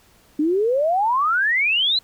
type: exponential sweep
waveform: sine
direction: up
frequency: 290 to 4125 Hz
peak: -16 dBFS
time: 0.39-1.99 s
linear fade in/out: 5 ms
effects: pink hiss -55 dBFS RMS until 2.03 s